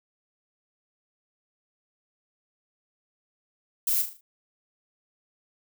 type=noise with echo; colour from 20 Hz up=violet; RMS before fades=-25 dBFS; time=3.87-4.02 s; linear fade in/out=5 ms; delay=38 ms; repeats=5; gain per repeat=-7 dB; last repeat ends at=4.21 s; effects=none